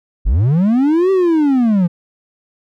triangle linear two-way sweep, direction up then down, 36.71 to 390 to 166.1 Hz, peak -8 dBFS, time 0.25-1.88 s, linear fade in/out 20 ms, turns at 1.11 s, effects none

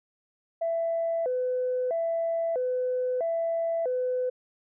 sine tone with vibrato, 579 Hz, D5, 25 cents flat, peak -24 dBFS, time 0.61-4.3 s, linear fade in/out 10 ms, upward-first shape square, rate 0.77 Hz, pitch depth 240 cents each way, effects tanh soft clip ceiling -20 dBFS

